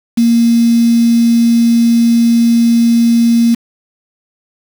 sine tone with quantisation, 233.1 Hz, A#3, in tune, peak -6 dBFS, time 0.17-3.55 s, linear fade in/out 10 ms, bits 4, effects none

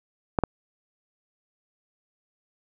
clicks, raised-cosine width 1 ms, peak -7 dBFS, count 2, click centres 0.388 / 0.437 s, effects none

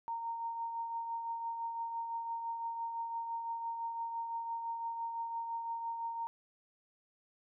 sine tone with tremolo, 923 Hz, A#5, 17 cents flat, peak -34 dBFS, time 0.08-6.27 s, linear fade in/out 0 ms, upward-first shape triangle, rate 5.9 Hz, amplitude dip 45%, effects none

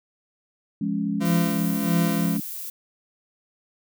sine chord, Db major, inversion first, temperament just, 173.24 / 207.9 / 277.2 Hz, F3 / Ab3 / Db4, -14 / +2 / 0 cents, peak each -29 / -25 / -28 dBFS, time 0.81-2.4 s, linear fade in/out 5 ms
40% pulse tone with tremolo, 170 Hz, F3, 46 cents flat, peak -20 dBFS, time 1.2-2.38 s, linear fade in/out 20 ms, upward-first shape sine, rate 1.5 Hz, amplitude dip 65%
violet noise, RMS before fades -34 dBFS, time 1.25-2.7 s, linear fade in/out 5 ms
effects none

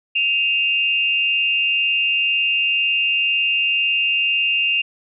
sine tone pair together, 2538 / 2780 Hz, D#7 / F7, +34 / -9 cents, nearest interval major second, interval 157 cents, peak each -21 / -17 dBFS, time 0.15-4.82 s, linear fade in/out 10 ms, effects none

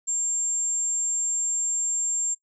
sine tone, 7380 Hz, A#8, 18 cents flat, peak -22 dBFS, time 0.07-2.35 s, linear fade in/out 20 ms, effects noise-tail reverb RT60 0.1 s tail -22 dB re dry + tanh soft clip ceiling -20 dBFS

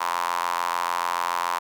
sawtooth tone with high-pass filter, 86.9 Hz, F2, 8 cents flat, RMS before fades -26 dBFS, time 0-1.59 s, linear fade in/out 10 ms, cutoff 1000 Hz, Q 5.3, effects none

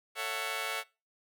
10% pulse chord, F# minor seventh, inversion first, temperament just, 444 / 555 / 666 / 740 Hz, A4 / C#5 / E5 / F#5, +16 / +2 / +18 / 0 cents, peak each -32 dBFS, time 0.15-0.84 s, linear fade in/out 50 ms, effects noise-tail reverb RT60 0.3 s tail -23 dB re dry

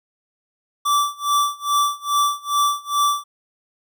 square tone with tremolo, 1163 Hz, D6, 17 cents flat, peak -15 dBFS, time 0.85-3.24 s, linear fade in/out 10 ms, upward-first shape sine, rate 2.4 Hz, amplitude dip 95%, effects none

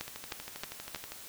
two click trains, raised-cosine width 0.2 ms, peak -23 / -18 dBFS, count 14 / 4, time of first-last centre 0.08-1.12 / 0.01-0.948 s, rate 12.5 / 3.2 Hz, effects white hiss -48 dBFS RMS until 1.28 s

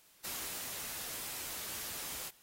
white noise with ADSR envelope, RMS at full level -40 dBFS, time 0.24-2.31 s, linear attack 10 ms, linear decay 390 ms, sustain -2 dB, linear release 35 ms, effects white hiss -64 dBFS RMS until 2.42 s + AAC 48 kbps

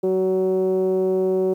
10% pulse tone with low-pass filter, 187.5 Hz, F#3, 23 cents sharp, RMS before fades -20 dBFS, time 0.03-1.54 s, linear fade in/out 10 ms, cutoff 430 Hz, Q 7.2, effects 9-bit

